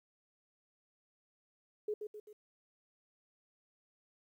sine tone with echo, 422 Hz, G#4, 28 cents sharp, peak -33 dBFS, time 1.88-1.94 s, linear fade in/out 5 ms, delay 130 ms, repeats 3, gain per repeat -6 dB, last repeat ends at 2.33 s, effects 12-bit

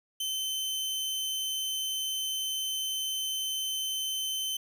sawtooth tone, 3074 Hz, G7, 35 cents flat, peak -27 dBFS, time 0.2-4.57 s, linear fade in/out 5 ms, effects none

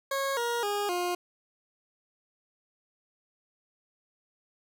20% pulse tone with pitch steps, 547 / 473.4 / 409.8 / 354.7 Hz, C#5 / A#4 / G#4 / F4, -23 / +27 / -23 / +27 cents, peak -23 dBFS, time 0.11-1.15 s, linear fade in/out 5 ms, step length 260 ms, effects none

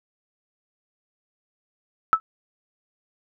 sine tone with exponential decay, 1308 Hz, E6, 14 cents flat, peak -8 dBFS, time 2.13-2.2 s, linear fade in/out 0 ms, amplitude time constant 15 ms, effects none

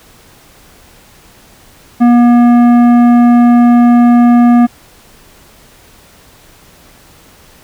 triangle tone with tanh clipping, 240 Hz, B3, 49 cents flat, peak -5 dBFS, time 2-4.67 s, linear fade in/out 20 ms, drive 16 dB, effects pink hiss -42 dBFS RMS until 7.63 s

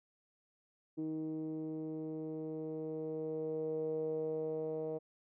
10% pulse tone with low-pass filter sweep, 157.2 Hz, D#3, 18 cents sharp, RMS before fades -39 dBFS, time 0.97-4.99 s, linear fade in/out 20 ms, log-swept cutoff 340 to 530 Hz, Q 6.1, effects none

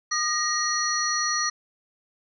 sine tone cluster, 1221 / 1879 / 4330 / 5830 Hz, D#6 / A#6 / C#8 / F#8, -33 / +13 / -41 / -26 cents, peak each -28 / -29 / -29 / -27 dBFS, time 0.11-1.5 s, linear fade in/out 10 ms, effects none

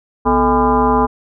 sine tone with frequency modulation, 628 Hz, D#5, 16 cents sharp, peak -10 dBFS, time 0.25-1.07 s, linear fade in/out 20 ms, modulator 190 Hz, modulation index 2.7, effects none

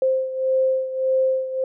sine beating tone pair, 523.3 / 525 Hz, C5 / C5, 0 / +6 cents, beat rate 1.7 Hz, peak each -19 / -24 dBFS, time 0.02-1.64 s, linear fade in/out 2 ms, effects none

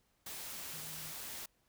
sine tone in noise, 155.56 Hz, D#3, in tune, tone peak -54 dBFS, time 0.73-1.12 s, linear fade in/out 5 ms, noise white, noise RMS -45 dBFS, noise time 0.26-1.46 s, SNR -12 dB, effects pink hiss -75 dBFS RMS until 1.68 s

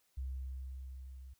sine tone with level ramp, 65.41 Hz, C2, in tune, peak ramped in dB -36 to -48 dBFS, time 0.17-1.34 s, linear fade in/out 10 ms, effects white hiss -75 dBFS RMS until 1.39 s

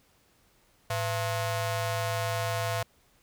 sawtooth ring-modulated tone, 392 Hz, G4, in tune, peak -21 dBFS, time 0.9-2.83 s, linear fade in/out 5 ms, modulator 283 Hz, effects pink hiss -65 dBFS RMS until 3.22 s

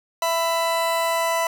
40% pulse tone pair together, 664 / 996.1 Hz, E5 / B5, +12 / +15 cents, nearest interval perfect fifth, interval 703 cents, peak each -22 dBFS, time 0.22-1.47 s, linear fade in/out 2 ms, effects none

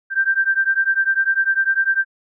sine beating tone pair, 1568 / 1578 Hz, G6 / G6, 0 / +11 cents, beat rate 10 Hz, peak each -18 dBFS, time 0.1-2.05 s, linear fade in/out 50 ms, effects none

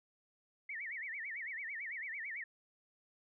sine tone with vibrato, 2021 Hz, B6, 39 cents sharp, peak -40 dBFS, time 0.69-2.44 s, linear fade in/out 5 ms, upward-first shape sine, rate 9 Hz, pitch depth 230 cents each way, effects none

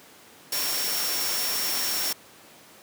sine tone in noise, 5500 Hz, F8, 27 cents flat, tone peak -30 dBFS, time 0.52-2.13 s, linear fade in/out 5 ms, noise white, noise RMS -28 dBFS, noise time 0.52-2.13 s, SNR -5 dB, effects pink hiss -50 dBFS RMS until 2.82 s + high-pass 200 Hz 12 dB/octave

